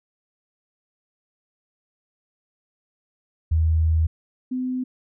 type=tone pair in turn; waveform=sine; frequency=80.2 / 254.6 Hz; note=E2 / C4; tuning=-47 / -47 cents; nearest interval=octave + minor sixth; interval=2000 cents; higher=second; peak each=-16 / -23 dBFS; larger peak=first; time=3.51-4.07 / 4.51-4.84 s; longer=first; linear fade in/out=10 ms; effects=none